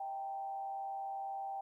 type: tone with frequency modulation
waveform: sine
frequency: 784 Hz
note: G5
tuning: in tune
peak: -38 dBFS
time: 0-1.61 s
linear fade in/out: 5 ms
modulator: 138 Hz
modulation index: 0.36
effects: 13-bit